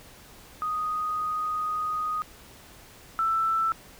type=tone pair in turn; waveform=sine; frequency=1244.5 / 1326.4 Hz; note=D#6 / E6; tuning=0 / +10 cents; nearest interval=minor second; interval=110 cents; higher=second; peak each=-26 / -22 dBFS; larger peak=second; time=0.62-2.22 / 3.19-3.72 s; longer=first; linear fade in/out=0 ms; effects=pink hiss -50 dBFS RMS until 3.99 s